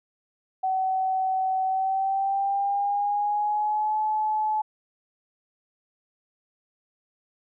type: tone with pitch glide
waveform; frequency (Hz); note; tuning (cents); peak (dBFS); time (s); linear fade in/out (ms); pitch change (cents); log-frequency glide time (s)
sine; 757 to 859.6; F#5 to A5; +39 to -41; -22; 0.63-4.62; 10; +220; 1.65-3.98
effects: none